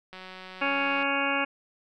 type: click train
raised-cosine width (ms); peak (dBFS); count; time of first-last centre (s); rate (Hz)
0.3; -27; 168; 0.13-1.028; 186
type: harmonic tone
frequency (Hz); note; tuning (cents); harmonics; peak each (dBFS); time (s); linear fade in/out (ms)
278.2; C#4; +6; 1 / 2 / 3 / 4 / 5 / 6 / 8 / 9 / 10; -33 / -33 / -33 / -33 / -33 / -33 / -33 / -33 / -33; 0.61-1.45; 10
effects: none